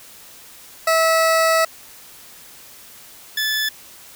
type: tone pair in turn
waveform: 20% pulse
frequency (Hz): 650 / 1735.3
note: E5 / A6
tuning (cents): -24 / -24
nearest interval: octave + perfect fourth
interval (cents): 1700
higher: second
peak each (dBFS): -9 / -14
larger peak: first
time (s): 0.87-1.65 / 3.37-3.69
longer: first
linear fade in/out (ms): 5
effects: white hiss -43 dBFS RMS until 4.15 s